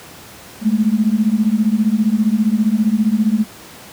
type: beating tone pair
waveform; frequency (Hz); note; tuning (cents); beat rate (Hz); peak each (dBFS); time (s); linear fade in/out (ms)
sine; 208.1 / 223.1; G#3 / A3; +4 / +24; 15; -15; 0.61-3.46; 50
effects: pink hiss -38 dBFS RMS until 3.92 s + high-pass 100 Hz 12 dB/octave